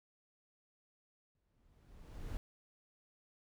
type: noise with exponential growth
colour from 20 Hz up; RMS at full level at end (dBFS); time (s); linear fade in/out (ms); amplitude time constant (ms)
brown; -41; 1.35-2.37; 0; 220
effects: none